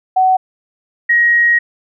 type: tone pair in turn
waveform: sine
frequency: 750 / 1889.9 Hz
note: F#5 / A#6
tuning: +23 / +23 cents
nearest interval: octave + major third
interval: 1600 cents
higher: second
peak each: -8 dBFS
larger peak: neither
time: 0.16-0.37 / 1.09-1.59 s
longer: second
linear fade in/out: 10 ms
effects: none